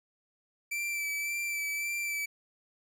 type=tone with vibrato; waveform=45% pulse; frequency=2329 Hz; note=D7; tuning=15 cents flat; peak=-31 dBFS; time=0.71-2.26 s; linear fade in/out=10 ms; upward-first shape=sine; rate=1.8 Hz; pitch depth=23 cents each way; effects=none